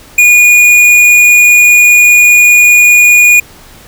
sine tone with tanh clipping, 2445 Hz, D#7, 31 cents flat, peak -3 dBFS, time 0.18-3.4 s, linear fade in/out 5 ms, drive 14 dB, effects pink hiss -36 dBFS RMS until 3.87 s

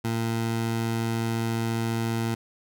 20% pulse tone, 114.4 Hz, A#2, 32 cents flat, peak -20 dBFS, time 0.04-2.35 s, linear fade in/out 10 ms, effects none

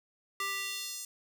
square tone with high-pass filter sweep, 393.8 Hz, G4, 8 cents sharp, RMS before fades -37 dBFS, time 0.4-1.05 s, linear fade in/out 2 ms, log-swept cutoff 1300 to 7000 Hz, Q 1.3, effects none

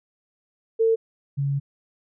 sine tone pair in turn, 450.3 / 139.88 Hz, A4 / C#3, +40 / +16 cents, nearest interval octave + minor sixth, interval 2024 cents, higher first, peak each -16 / -21 dBFS, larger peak first, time 0.79-0.96 / 1.37-1.6 s, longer second, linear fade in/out 20 ms, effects none

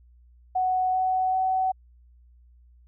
sine tone with pitch steps, 742 / 747.6 / 753.2 Hz, F#5 / F#5 / F#5, +5 / +18 / +31 cents, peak -21 dBFS, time 0.55-1.72 s, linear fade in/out 10 ms, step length 390 ms, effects added 60 Hz sine -52 dBFS peak until 2.87 s

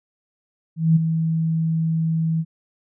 sine tone with ADSR envelope, 162 Hz, E3, 30 cents flat, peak -10 dBFS, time 0.76-2.45 s, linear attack 200 ms, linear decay 15 ms, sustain -8 dB, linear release 51 ms, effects none

